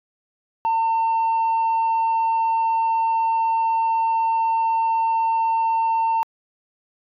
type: tone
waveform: sine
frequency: 904 Hz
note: A5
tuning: 47 cents sharp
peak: -15 dBFS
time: 0.65-6.23 s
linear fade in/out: 0 ms
effects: tanh soft clip ceiling -16 dBFS